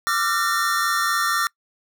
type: tone cluster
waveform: square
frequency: 1177 / 1361 / 1445 / 1826 Hz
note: D6 / F6 / F#6 / A#6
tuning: +3 / -45 / -41 / -36 cents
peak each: -25 / -24 / -32 / -25 dBFS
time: 0.07-1.47 s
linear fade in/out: 0 ms
effects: noise-tail reverb RT60 0.1 s tail -24 dB re dry